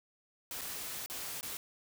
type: noise with dropouts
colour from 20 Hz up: white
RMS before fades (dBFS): -41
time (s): 0.51-1.57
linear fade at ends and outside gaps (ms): 1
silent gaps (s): 0.611-0.615 / 1.061-1.099 / 1.41-1.429
effects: none